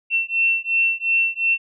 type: beating tone pair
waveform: sine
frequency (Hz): 2700 / 2702.8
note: E7 / E7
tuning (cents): +41 / +43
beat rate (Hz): 2.8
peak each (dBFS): -20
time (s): 0.1-1.58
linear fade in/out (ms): 50
effects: none